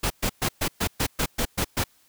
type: noise bursts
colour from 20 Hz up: pink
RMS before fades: -24 dBFS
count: 10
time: 0.03-1.84 s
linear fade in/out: 10 ms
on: 73 ms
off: 120 ms
effects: white hiss -61 dBFS RMS until 2.08 s